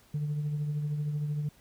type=tone with tremolo; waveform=sine; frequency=148.5 Hz; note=D3; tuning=20 cents sharp; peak=-25 dBFS; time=0.14-1.49 s; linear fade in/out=5 ms; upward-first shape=triangle; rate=13 Hz; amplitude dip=50%; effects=tanh soft clip ceiling -26 dBFS + pink hiss -61 dBFS RMS until 1.6 s